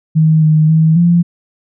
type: tone with pitch steps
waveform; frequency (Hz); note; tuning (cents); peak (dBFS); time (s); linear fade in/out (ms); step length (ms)
sine; 157.8 / 155.3 / 159.5 / 172.2; D#3 / D#3 / D#3 / F3; +25 / -3 / +43 / -24; -6; 0.15-1.23; 20; 270
effects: none